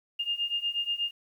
sine beating tone pair, 2817 / 2825.3 Hz, F7 / F7, +14 / +19 cents, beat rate 8.3 Hz, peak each -32 / -30 dBFS, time 0.19-1.11 s, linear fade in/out 10 ms, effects 10-bit

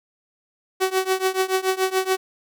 sawtooth tone with tremolo, 377.3 Hz, F#4, 34 cents sharp, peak -12 dBFS, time 0.8-2.17 s, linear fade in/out 20 ms, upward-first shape triangle, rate 7 Hz, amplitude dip 95%, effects none

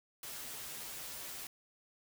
white noise with comb filter, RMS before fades -45 dBFS, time 0.23-1.47 s, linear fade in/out 2 ms, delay 11 ms, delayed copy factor -0.7, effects none

